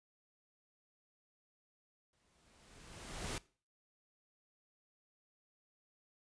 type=noise with exponential growth; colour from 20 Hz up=pink; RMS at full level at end=-39 dBFS; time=2.13-3.38 s; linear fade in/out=1 ms; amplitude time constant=270 ms; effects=noise-tail reverb RT60 0.4 s tail -21 dB re dry + resampled to 22050 Hz